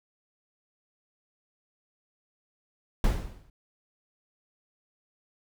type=noise with exponential decay; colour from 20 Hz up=brown; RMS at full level=-20 dBFS; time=3.04-3.5 s; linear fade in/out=2 ms; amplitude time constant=99 ms; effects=none